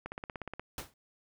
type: click train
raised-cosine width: 0.5 ms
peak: -24 dBFS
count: 10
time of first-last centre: 0.06-0.596 s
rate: 16.8 Hz
type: noise with exponential decay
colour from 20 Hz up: pink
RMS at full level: -36 dBFS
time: 0.78-0.94 s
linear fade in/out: 2 ms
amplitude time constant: 34 ms
effects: none